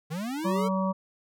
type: linear sweep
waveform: square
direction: up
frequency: 146.3 to 460 Hz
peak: -31 dBFS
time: 0.1-0.69 s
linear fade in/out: 20 ms
type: harmonic tone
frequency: 190 Hz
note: F#3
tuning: 46 cents sharp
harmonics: 1 / 3 / 5 / 6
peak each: -26 / -31 / -33 / -34 dBFS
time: 0.44-0.93 s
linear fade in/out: 20 ms
effects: none